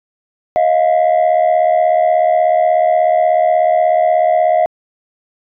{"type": "tone pair together", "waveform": "sine", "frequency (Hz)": [632, 708.5], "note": ["D#5", "F5"], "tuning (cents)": [27, 25], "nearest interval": "major second", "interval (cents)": 198, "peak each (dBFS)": -10, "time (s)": [0.56, 4.66], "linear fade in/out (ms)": 0, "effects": ["tanh soft clip ceiling -6 dBFS"]}